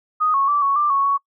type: tone with pitch steps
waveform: sine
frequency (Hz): 1244 / 1100 / 1163 / 1111 / 1183 / 1106 / 1116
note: D#6 / C#6 / D6 / C#6 / D6 / C#6 / C#6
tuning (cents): -1 / -14 / -17 / +4 / +12 / -4 / +11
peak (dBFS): -15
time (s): 0.2-1.18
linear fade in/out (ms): 20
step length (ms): 140
effects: noise-tail reverb RT60 0.1 s tail -25 dB re dry